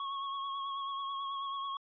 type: tone with vibrato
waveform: square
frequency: 1100 Hz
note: C#6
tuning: 14 cents flat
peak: -36 dBFS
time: 0-1.77 s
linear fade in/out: 2 ms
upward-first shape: sine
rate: 9.2 Hz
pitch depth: 26 cents each way
effects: resampled to 11025 Hz